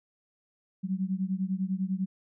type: beating tone pair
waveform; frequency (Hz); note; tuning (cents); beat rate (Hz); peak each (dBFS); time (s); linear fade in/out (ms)
sine; 185 / 195; F#3 / G3; 0 / -9; 10; -30 / -31; 0.83-2.06; 20
effects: none